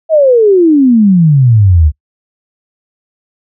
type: exponential sweep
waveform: sine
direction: down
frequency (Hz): 659.3 to 71.4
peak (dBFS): -3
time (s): 0.09-1.92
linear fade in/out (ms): 50
effects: noise-tail reverb RT60 0.1 s tail -25 dB re dry